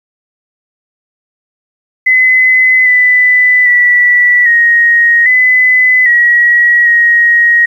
sine tone with pitch steps, 2027 / 1995 / 1957 / 1876 / 2011 / 1911 / 1884 Hz, B6 / B6 / B6 / A#6 / B6 / A#6 / A#6, +45 / +17 / -16 / +11 / +31 / +43 / +18 cents, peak -4 dBFS, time 2.06-7.66 s, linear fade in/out 10 ms, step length 800 ms, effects 7-bit

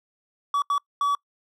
triangle tone bursts at uneven times, 1141 Hz, C#6, 50 cents sharp, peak -18 dBFS, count 3, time 0.54-0.62 / 0.7-0.78 / 1.01-1.15 s, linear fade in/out 2 ms, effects noise-tail reverb RT60 0.1 s tail -26 dB re dry

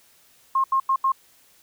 sine tone bursts at uneven times, 1070 Hz, C6, 38 cents sharp, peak -17 dBFS, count 4, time 0.55-0.64 / 0.72-0.8 / 0.89-0.96 / 1.04-1.12 s, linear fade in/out 5 ms, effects white hiss -57 dBFS RMS until 1.62 s

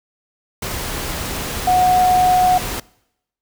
sine tone in noise, 732 Hz, F#5, 19 cents flat, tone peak -11 dBFS, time 1.67-2.58 s, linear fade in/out 5 ms, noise pink, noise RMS -25 dBFS, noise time 0.62-2.8 s, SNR +11 dB, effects noise-tail reverb RT60 0.8 s tail -23 dB re dry

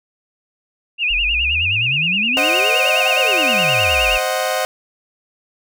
sine tone with vibrato, 2637 Hz, E7, in tune, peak -15 dBFS, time 0.98-4.21 s, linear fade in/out 50 ms, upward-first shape sine, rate 9.6 Hz, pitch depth 140 cents each way
sine exponential two-way sweep, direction up then down, 38.89 to 776 to 38.89 Hz, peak -24 dBFS, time 1.1-4.18 s, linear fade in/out 10 ms, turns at 3.07 s
sawtooth chord, C diminished, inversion none, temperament equal, 523.3 / 622.3 / 740 Hz, C5 / Eb5 / Gb5, 0 / 0 / 0 cents, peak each -18 dBFS, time 2.37-4.65 s, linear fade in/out 0 ms
effects none

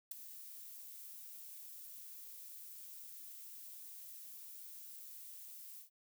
violet noise with ADSR envelope, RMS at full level -38 dBFS, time 0.11-5.9 s, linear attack 7 ms, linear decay 6 ms, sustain -14 dB, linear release 120 ms, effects none

